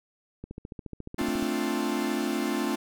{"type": "click train", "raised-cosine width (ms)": 3, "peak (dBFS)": -25, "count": 15, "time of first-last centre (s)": [0.44, 1.426], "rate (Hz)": 14.2}
{"type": "chord", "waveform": "45% pulse", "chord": "D minor seventh", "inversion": "second", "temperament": "equal", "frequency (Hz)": [220, 261.6, 293.7, 349.2], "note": ["A3", "C4", "D4", "F4"], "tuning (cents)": [0, 0, 0, 0], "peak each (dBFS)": -32, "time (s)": [1.18, 2.76], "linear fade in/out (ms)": 10}
{"effects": []}